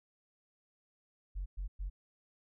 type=tone bursts; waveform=sine; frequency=46.25 Hz; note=F#1; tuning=in tune; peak=-34 dBFS; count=3; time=1.35-1.9 s; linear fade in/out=20 ms; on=110 ms; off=110 ms; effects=tanh soft clip ceiling -32 dBFS